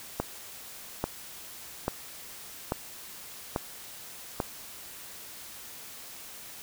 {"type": "click train", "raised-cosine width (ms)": 1, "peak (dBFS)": -13, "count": 6, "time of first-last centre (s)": [0.2, 4.402], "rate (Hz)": 1.19, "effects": ["white hiss -45 dBFS RMS until 6.62 s"]}